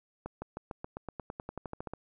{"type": "accelerating click train", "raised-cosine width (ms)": 1, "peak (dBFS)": -24, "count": 17, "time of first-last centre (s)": [0.26, 1.936], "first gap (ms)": 160, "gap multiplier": 0.94, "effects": []}